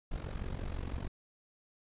brown noise with amplitude modulation, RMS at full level -35 dBFS, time 0.11-1.08 s, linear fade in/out 10 ms, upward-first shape sine, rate 46 Hz, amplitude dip 80%, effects resampled to 8000 Hz

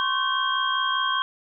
sine tone cluster, 1048 / 1113 / 1541 / 3229 Hz, C6 / C#6 / G6 / G#7, +2 / +7 / -30 / -49 cents, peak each -27 dBFS, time 0-1.22 s, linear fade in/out 0 ms, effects none

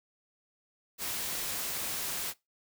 white noise, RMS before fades -35 dBFS, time 0.98-2.34 s, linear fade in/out 50 ms, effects noise-tail reverb RT60 0.2 s tail -21 dB re dry

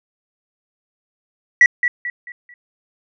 sine tone with echo, 1945 Hz, B6, 27 cents flat, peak -4 dBFS, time 1.61-1.66 s, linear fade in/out 2 ms, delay 220 ms, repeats 4, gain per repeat -9 dB, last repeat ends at 2.54 s, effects tanh soft clip ceiling -3 dBFS

